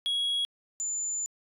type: tone pair in turn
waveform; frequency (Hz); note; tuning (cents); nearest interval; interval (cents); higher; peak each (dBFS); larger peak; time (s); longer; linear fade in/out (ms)
sine; 3322 / 7064; G#7 / A8; 0 / +6; octave + minor second; 1306; second; -23 / -28; first; 0.06-0.45 / 0.8-1.26; second; 0
effects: tanh soft clip ceiling -25 dBFS